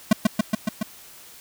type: tone with echo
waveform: square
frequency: 216.2 Hz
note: A3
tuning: 30 cents flat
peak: -12 dBFS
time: 0.11-0.13 s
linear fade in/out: 5 ms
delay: 140 ms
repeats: 5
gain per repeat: -2 dB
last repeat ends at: 0.83 s
effects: white hiss -46 dBFS RMS until 1.4 s